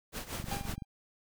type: noise with tremolo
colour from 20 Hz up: pink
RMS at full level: -37 dBFS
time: 0.12-0.76 s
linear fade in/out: 50 ms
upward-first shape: triangle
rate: 5.4 Hz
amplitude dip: 85%
type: click train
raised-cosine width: 5 ms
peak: -27 dBFS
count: 11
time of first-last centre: 0.4-0.822 s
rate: 23.7 Hz
type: tone with exponential decay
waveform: 45% pulse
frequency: 800 Hz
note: G5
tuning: 35 cents sharp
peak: -35 dBFS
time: 0.51-0.85 s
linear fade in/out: 5 ms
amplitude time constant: 73 ms
effects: none